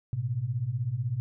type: beating tone pair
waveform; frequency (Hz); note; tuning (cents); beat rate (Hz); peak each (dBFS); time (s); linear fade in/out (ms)
sine; 110 / 126; A2 / B2; 0 / +35; 16; -32 / -29; 0.13-1.2; 0
effects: none